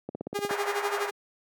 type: click train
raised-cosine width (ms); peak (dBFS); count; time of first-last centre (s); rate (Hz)
2; -19; 8; 0.09-0.509; 16.7
type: tone with tremolo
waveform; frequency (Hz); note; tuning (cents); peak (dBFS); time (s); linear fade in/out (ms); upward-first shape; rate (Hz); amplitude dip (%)
sawtooth; 407; G#4; -35; -22; 0.34-1.11; 20; sine; 12; 75
type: band-pass noise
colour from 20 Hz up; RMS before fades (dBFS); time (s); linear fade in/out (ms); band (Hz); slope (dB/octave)
pink; -34; 0.49-1.1; 5; 660 to 2000; 24
effects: high-pass 200 Hz 12 dB/octave